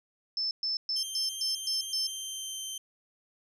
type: tone bursts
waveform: sine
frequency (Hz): 5274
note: E8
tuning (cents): 0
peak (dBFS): -28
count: 7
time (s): 0.37-2.07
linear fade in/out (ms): 2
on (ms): 140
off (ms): 120
type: tone with pitch glide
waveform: 20% pulse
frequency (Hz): 3153 to 3117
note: G7 to G7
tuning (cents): +9 to -11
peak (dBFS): -30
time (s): 0.96-2.78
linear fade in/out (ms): 5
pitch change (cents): -20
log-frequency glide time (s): 1.93-2.6
effects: none